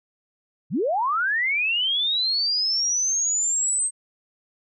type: linear sweep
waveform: sine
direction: up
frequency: 112.3 to 8372 Hz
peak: -20 dBFS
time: 0.7-3.91 s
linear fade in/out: 50 ms
effects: none